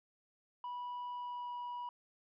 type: tone with pitch glide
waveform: sine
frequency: 980 to 973.2 Hz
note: B5 to B5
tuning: -14 to -26 cents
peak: -37 dBFS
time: 0.64-1.89 s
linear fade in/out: 2 ms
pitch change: -12 cents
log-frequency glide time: 1.12-1.52 s
effects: tanh soft clip ceiling -39 dBFS